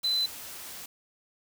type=tone in noise; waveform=sine; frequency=4028 Hz; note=B7; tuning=33 cents sharp; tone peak=-24 dBFS; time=0.04-0.26 s; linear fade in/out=5 ms; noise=white; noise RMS=-42 dBFS; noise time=0.03-0.86 s; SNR=+15 dB; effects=none